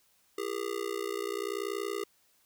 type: tone with amplitude modulation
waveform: square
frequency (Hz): 404.1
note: G#4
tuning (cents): -47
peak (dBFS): -29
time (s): 0.38-2.04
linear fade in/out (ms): 5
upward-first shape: sine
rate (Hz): 60.7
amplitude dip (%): 100
effects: white hiss -68 dBFS RMS until 2.45 s